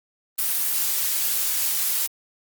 blue noise, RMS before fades -23 dBFS, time 0.38-2.07 s, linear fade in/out 10 ms, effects Opus 32 kbps

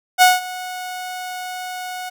sawtooth tone with ADSR envelope, 733 Hz, F#5, 16 cents flat, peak -3 dBFS, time 0.18-2.1 s, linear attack 40 ms, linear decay 180 ms, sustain -20 dB, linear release 15 ms, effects none

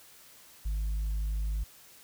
triangle tone with tanh clipping, 51.91 Hz, G#1, in tune, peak -29 dBFS, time 0.65-1.64 s, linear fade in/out 10 ms, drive 7 dB, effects white hiss -55 dBFS RMS until 2.03 s

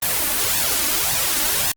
white noise with flanger, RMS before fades -20 dBFS, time 0.02-1.72 s, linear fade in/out 5 ms, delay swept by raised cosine 1.1 to 3.5 ms, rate 1.8 Hz, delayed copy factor +0.65, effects Opus 24 kbps

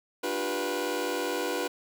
sawtooth chord, G dominant seventh, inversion second, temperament just, 294 / 352.8 / 392 / 490 Hz, D4 / F4 / G4 / B4, +2 / +18 / 0 / -14 cents, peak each -32 / -30 / -32 / -28 dBFS, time 0.23-1.68 s, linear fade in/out 10 ms, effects 9-bit

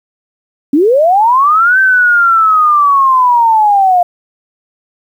sine linear two-way sweep, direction up then down, 263.7 to 1559 to 697 Hz, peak -5 dBFS, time 0.73-4.03 s, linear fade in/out 5 ms, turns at 1.79 s, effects 7-bit

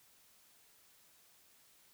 silence, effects white hiss -66 dBFS RMS until 1.93 s

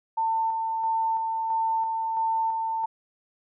sine tone with tremolo, 897 Hz, A5, 33 cents sharp, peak -22 dBFS, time 0.17-2.86 s, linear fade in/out 10 ms, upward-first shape square, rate 1.5 Hz, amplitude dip 30%, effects none

